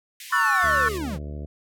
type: band-pass noise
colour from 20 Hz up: pink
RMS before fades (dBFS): -41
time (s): 0.2-0.98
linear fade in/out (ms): 2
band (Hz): 1900 to 16000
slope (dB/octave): 48
type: linear sweep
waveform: square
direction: down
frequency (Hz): 1040 to 136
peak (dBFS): -29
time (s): 0.3-1.19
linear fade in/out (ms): 50
type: chord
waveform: sine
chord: F# minor seventh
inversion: second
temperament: just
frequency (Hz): 1110 / 1332 / 1480 / 1776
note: C#6 / E6 / F#6 / A6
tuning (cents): +2 / +18 / 0 / +16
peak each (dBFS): -23 / -25 / -24 / -23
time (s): 0.32-0.89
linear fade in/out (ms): 10
type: harmonic tone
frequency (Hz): 73.42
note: D2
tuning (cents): 0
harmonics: 1 / 2 / 3 / 4 / 5 / 6 / 7 / 8 / 9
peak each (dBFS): -32 / -38 / -42 / -44 / -46 / -48 / -49 / -50 / -51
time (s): 0.63-1.46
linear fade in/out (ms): 5
effects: none